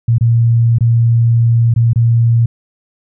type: tone with dropouts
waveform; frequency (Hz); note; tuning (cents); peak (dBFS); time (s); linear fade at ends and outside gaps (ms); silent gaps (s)
sine; 116.54; A#2; 0; -7; 0.08-2.46; 5; 0.183-0.209 / 0.785-0.807 / 1.74-1.761 / 1.933-1.958
effects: none